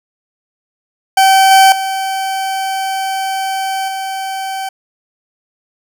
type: tone with level steps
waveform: 40% pulse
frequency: 770 Hz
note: G5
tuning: 31 cents flat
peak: -5 / -3 / -15 / -18 dBFS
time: 1.17-4.69 s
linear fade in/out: 5 ms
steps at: 1.51 / 1.72 / 3.88 s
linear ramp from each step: 2 ms
effects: none